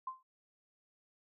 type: tone with exponential decay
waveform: sine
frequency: 1042 Hz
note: C6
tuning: 7 cents flat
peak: -34 dBFS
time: 0.07-0.23 s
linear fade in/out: 5 ms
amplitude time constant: 34 ms
effects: none